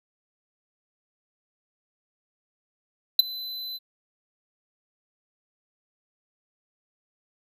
square tone with ADSR envelope, 4025 Hz, B7, 32 cents sharp, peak -9 dBFS, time 3.19-3.79 s, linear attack 4 ms, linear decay 14 ms, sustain -24 dB, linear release 33 ms, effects none

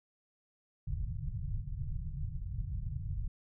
pink low-pass noise, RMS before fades -37 dBFS, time 0.87-3.28 s, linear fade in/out 5 ms, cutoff 150 Hz, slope 48 dB/octave, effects none

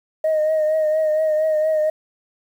sine tone with vibrato, 622.3 Hz, D#5, in tune, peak -14 dBFS, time 0.24-1.9 s, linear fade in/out 5 ms, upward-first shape triangle, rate 4.3 Hz, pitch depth 39 cents each way, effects tanh soft clip ceiling -13 dBFS + 8-bit

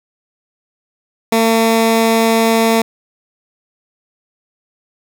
15% pulse tone, 226 Hz, A3, 47 cents sharp, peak -4 dBFS, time 1.32-2.82 s, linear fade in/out 5 ms, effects none

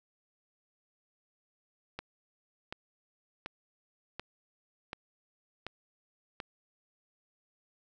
click train, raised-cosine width 0.3 ms, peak -22 dBFS, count 7, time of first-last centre 1.99-6.402 s, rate 1.36 Hz, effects none

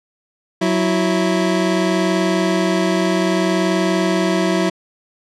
25% pulse tone pair together, 185 / 329.4 Hz, F#3 / E4, 0 / -1 cents, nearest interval minor seventh, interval 999 cents, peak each -14 dBFS, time 0.61-4.7 s, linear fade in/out 10 ms, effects low-pass 7000 Hz 12 dB/octave

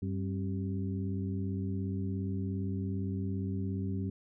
harmonic tone with a mistuned harmonic, 96.8 Hz, G2, 21 cents flat, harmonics 1 / 2 / 3 / 4, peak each -34 / -36 / -40 / -45 dBFS, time 0.02-4.1 s, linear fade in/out 5 ms, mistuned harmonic 3, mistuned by -120 cents, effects none

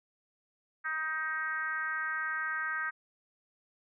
sine tone with frequency modulation, 1569 Hz, G6, 1 cent sharp, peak -31 dBFS, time 0.84-2.91 s, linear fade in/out 20 ms, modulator 312 Hz, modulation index 1.1, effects none

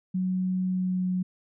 sine tone with pitch glide, 185 to 183.3 Hz, F#3 to F#3, 0 to -16 cents, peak -24 dBFS, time 0.14-1.23 s, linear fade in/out 10 ms, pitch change -16 cents, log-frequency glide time 0.65-1.08 s, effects none

